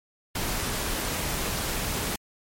pink noise, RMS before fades -29 dBFS, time 0.35-2.16 s, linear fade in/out 5 ms, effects MP3 64 kbps

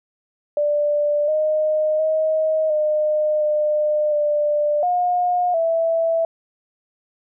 sine tone with pitch steps, 589 / 617 / 629 / 609 / 603 / 593 / 716 / 659 Hz, D5 / D#5 / D#5 / D#5 / D5 / D5 / F5 / E5, +5 / -15 / +19 / -37 / +46 / +17 / +43 / -1 cents, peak -16 dBFS, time 0.57-6.25 s, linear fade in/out 2 ms, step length 710 ms, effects none

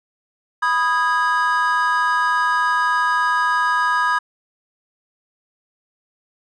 triangle chord, G# minor, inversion first, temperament equal with one note detuned, 987.8 / 1244.5 / 1644 Hz, B5 / D#6 / G#6, 0 / 0 / -18 cents, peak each -18 dBFS, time 0.62-4.19 s, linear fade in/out 10 ms, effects tanh soft clip ceiling -5 dBFS + resampled to 24000 Hz

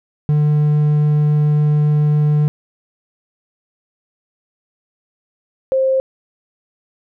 triangle / sine tone pair in turn, 149.4 / 528.6 Hz, D3 / C5, +30 / +18 cents, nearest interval octave + minor seventh, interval 2188 cents, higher second, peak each -9 / -12 dBFS, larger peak first, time 0.29-2.48 / 5.72-6 s, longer first, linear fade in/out 0 ms, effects none

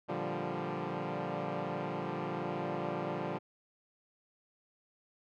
10% pulse chord, G minor seventh, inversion first, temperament equal, 116.54 / 146.83 / 174.61 / 196 Hz, Bb2 / D3 / F3 / G3, 0 / 0 / 0 / 0 cents, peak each -36 / -31 / -30 / -32 dBFS, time 0.08-3.39 s, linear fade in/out 20 ms, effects low-pass 2000 Hz 12 dB/octave

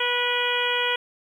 harmonic tone with a mistuned harmonic, 488.4 Hz, B4, 19 cents flat, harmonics 1 / 2 / 3 / 4 / 5 / 6 / 7, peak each -29 / -29 / -29 / -29 / -29 / -29 / -29 dBFS, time 0-0.96 s, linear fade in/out 5 ms, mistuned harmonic 7, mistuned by -60 cents, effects 9-bit

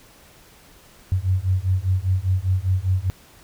sine beating tone pair, 91 / 96 Hz, F#2 / G2, -28 / -36 cents, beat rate 5 Hz, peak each -21 dBFS, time 1.12-3.1 s, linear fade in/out 0 ms, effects pink hiss -50 dBFS RMS until 3.43 s

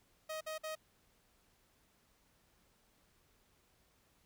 sawtooth tone bursts, 628 Hz, D#5, 16 cents sharp, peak -36 dBFS, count 3, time 0.29-0.754 s, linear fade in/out 10 ms, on 120 ms, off 52 ms, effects pink hiss -72 dBFS RMS until 4.25 s

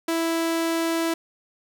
sawtooth tone, 330 Hz, E4, 2 cents sharp, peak -18 dBFS, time 0.08-1.14 s, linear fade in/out 5 ms, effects none

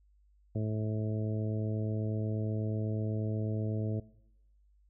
harmonic tone, 108.2 Hz, A2, 29 cents flat, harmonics 1 / 2 / 3 / 4 / 5 / 6, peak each -31 / -37 / -41 / -43 / -45 / -47 dBFS, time 0.55-4 s, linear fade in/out 5 ms, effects noise-tail reverb RT60 0.9 s tail -21 dB re dry + added 50 Hz sine -62 dBFS peak until 4.89 s

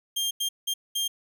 sawtooth tone bursts at uneven times, 3199 Hz, G7, 34 cents sharp, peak -22 dBFS, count 4, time 0.16-0.31 / 0.4-0.49 / 0.67-0.74 / 0.95-1.08 s, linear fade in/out 10 ms, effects none

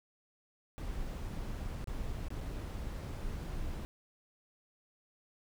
brown noise with dropouts, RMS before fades -39 dBFS, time 0.78-3.85 s, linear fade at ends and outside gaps 0 ms, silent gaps 1.842-1.873 / 2.284-2.304 / 2.407-2.411 s, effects none

